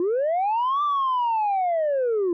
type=linear two-way sweep; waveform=sine; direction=up then down; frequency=334.5 to 1189 to 334.5 Hz; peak=-18 dBFS; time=0-2.33 s; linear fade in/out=2 ms; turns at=0.83 s; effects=tanh soft clip ceiling -18 dBFS